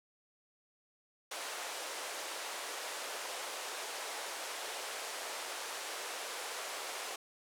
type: band-pass noise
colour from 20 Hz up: pink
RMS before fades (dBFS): -42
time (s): 1.31-7.16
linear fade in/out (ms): 5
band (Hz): 470 to 11000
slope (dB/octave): 24
effects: none